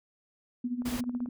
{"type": "tone with tremolo", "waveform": "sine", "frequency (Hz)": 244.9, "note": "B3", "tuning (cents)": -14, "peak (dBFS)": -27, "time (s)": [0.64, 1.29], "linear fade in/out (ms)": 5, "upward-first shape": "sine", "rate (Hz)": 14, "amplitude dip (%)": 75}
{"type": "click train", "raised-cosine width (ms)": 1, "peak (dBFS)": -33, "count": 9, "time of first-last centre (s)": [0.82, 1.26], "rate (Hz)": 18.2}
{"type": "noise", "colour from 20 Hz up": "pink", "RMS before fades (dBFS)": -38, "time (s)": [0.85, 1.01], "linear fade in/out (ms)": 10}
{"effects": []}